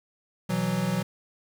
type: chord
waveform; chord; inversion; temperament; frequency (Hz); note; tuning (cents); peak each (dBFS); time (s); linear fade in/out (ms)
square; B suspended fourth; none; equal; 123.47 / 164.81 / 185; B2 / E3 / F#3; 0 / 0 / 0; -33 / -30 / -28; 0.49-1.03; 10
effects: 9-bit